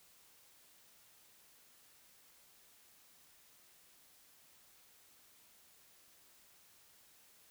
silence, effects white hiss -65 dBFS RMS until 7.5 s

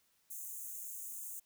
white high-pass noise, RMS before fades -45 dBFS, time 0.3-1.4 s, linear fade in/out 10 ms, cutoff 6300 Hz, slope 96 dB/octave, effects white hiss -74 dBFS RMS until 1.45 s

